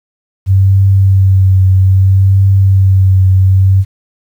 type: tone with vibrato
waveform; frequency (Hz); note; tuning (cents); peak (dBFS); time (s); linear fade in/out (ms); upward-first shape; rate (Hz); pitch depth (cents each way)
sine; 95.8; G2; -39; -4; 0.46-3.85; 50; triangle; 0.62; 31
effects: 7-bit